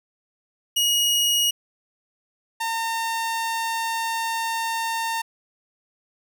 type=tone pair in turn; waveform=sawtooth; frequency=2889 / 910 Hz; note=F#7 / A#5; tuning=-42 / -42 cents; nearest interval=octave + minor sixth; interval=2000 cents; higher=first; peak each=-15 / -20 dBFS; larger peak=first; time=0.76-1.51 / 2.6-5.22 s; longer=second; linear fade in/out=10 ms; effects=none